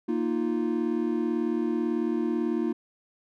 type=chord; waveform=triangle; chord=Bb suspended fourth; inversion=none; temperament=equal; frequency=233.1 / 311.1 / 349.2 Hz; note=Bb3 / Eb4 / F4; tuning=0 / 0 / 0 cents; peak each=-27 dBFS; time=0.08-2.73 s; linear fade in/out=10 ms; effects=none